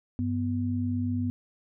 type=tone pair together; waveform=sine; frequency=98 / 246.9 Hz; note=G2 / B3; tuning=0 / 0 cents; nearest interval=octave + major third; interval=1600 cents; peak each=-29 / -28 dBFS; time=0.19-1.3 s; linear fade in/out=0 ms; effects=none